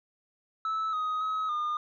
sine tone with pitch steps, 1307 / 1254 / 1275 / 1215 Hz, E6 / D#6 / D#6 / D#6, -15 / +13 / +42 / -42 cents, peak -25 dBFS, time 0.65-1.77 s, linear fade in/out 2 ms, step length 280 ms, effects tanh soft clip ceiling -27 dBFS

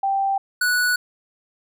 sine / square tone pair in turn, 784 / 1474.4 Hz, G5 / F#6, 0 / -7 cents, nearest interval major seventh, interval 1093 cents, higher second, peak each -18 dBFS, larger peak neither, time 0.03-0.38 / 0.61-0.96 s, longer neither, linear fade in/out 5 ms, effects none

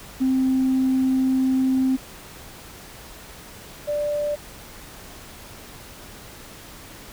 sine tone pair in turn, 261.6 / 588.8 Hz, C4 / D5, 0 / +4 cents, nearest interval octave + major second, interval 1404 cents, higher second, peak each -16 / -21 dBFS, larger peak first, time 0.2-1.97 / 3.87-4.36 s, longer first, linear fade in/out 20 ms, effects tanh soft clip ceiling -13 dBFS + pink hiss -42 dBFS RMS until 7.12 s

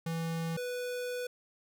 square tone pair in turn, 164.81 / 493.9 Hz, E3 / B4, 0 / 0 cents, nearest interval octave + perfect fifth, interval 1900 cents, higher second, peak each -33 / -35 dBFS, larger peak first, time 0.06-0.57 / 0.57-1.27 s, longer second, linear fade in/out 5 ms, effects none

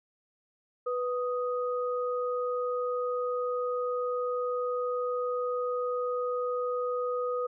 sine tone pair together, 493.9 / 1246.6 Hz, B4 / D#6, 0 / +3 cents, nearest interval octave + major third, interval 1603 cents, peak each -29 / -34 dBFS, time 0.86-7.47 s, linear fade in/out 10 ms, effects none

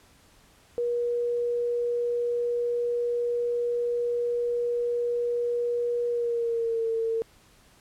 sine tone with pitch glide, 478.9 to 452.8 Hz, A#4 to A4, +47 to +50 cents, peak -24 dBFS, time 0.78-7.22 s, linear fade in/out 0 ms, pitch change -97 cents, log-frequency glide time 6.08-6.87 s, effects pink hiss -58 dBFS RMS until 7.8 s + low-pass 12000 Hz 12 dB/octave

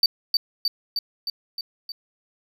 triangle tone with echo, 4604 Hz, D8, 35 cents flat, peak -12 dBFS, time 0.03-0.06 s, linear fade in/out 2 ms, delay 310 ms, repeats 6, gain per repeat -3 dB, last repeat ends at 1.92 s, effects none

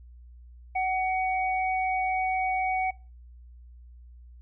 sine tone pair together, 749.7 / 2248 Hz, F#5 / C#7, +23 / +24 cents, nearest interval octave + perfect fifth, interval 1901 cents, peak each -25 / -31 dBFS, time 0.75-2.91 s, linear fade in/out 10 ms, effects noise-tail reverb RT60 0.3 s tail -21 dB re dry + added 60 Hz sine -46 dBFS peak until 4.41 s

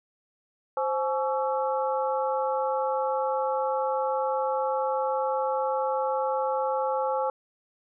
sine tone cluster, 525 / 850 / 1127 / 1331 Hz, C5 / G#5 / C#6 / E6, +6 / +40 / +28 / +16 cents, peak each -27 / -28 / -35 / -35 dBFS, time 0.77-7.3 s, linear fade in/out 2 ms, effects none

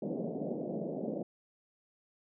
pink band-pass noise, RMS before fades -37 dBFS, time 0.02-1.23 s, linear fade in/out 5 ms, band 160 to 640 Hz, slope 48 dB/octave, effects none

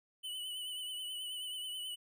square tone with vibrato, 2990 Hz, F#7, 17 cents sharp, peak -40 dBFS, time 0.23-1.96 s, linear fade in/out 20 ms, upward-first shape triangle, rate 9.3 Hz, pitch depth 50 cents each way, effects none

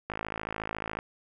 click train, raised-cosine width 0.5 ms, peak -18 dBFS, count 49, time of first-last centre 0.1-0.989 s, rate 54 Hz, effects none

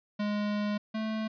square tone pair in turn, 207.7 / 218.8 Hz, G#3 / A3, 0 / -9 cents, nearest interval minor second, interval 91 cents, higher second, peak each -29 / -31 dBFS, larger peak first, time 0.19-0.78 / 0.94-1.28 s, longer first, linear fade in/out 10 ms, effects resampled to 11025 Hz

